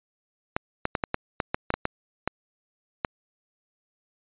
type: clicks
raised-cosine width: 0.5 ms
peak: -9 dBFS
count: 12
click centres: 0.565 / 0.854 / 0.952 / 1.038 / 1.144 / 1.402 / 1.545 / 1.704 / 1.74 / 1.854 / 2.276 / 3.048 s
effects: resampled to 8000 Hz